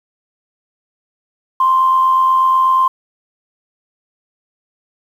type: tone with amplitude modulation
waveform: sine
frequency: 1046.5 Hz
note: C6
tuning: in tune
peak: -7 dBFS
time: 1.6-2.88 s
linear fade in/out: 5 ms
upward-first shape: sine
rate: 88.2 Hz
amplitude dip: 35%
effects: tanh soft clip ceiling -3 dBFS + 7-bit